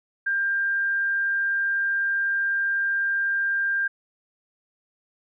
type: tone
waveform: sine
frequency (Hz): 1594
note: G6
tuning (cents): +28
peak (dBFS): -21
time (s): 0.26-3.88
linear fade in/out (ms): 10
effects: none